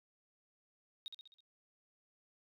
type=tone with echo; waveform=sine; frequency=3741 Hz; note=A#7; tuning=5 cents sharp; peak=-40 dBFS; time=1.06-1.08 s; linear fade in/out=0 ms; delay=65 ms; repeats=5; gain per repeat=-5 dB; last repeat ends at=1.405 s; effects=tanh soft clip ceiling -39 dBFS